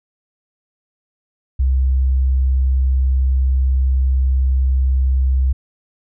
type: tone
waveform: sine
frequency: 65.41 Hz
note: C2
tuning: in tune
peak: -12 dBFS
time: 1.59-5.53 s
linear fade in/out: 10 ms
effects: none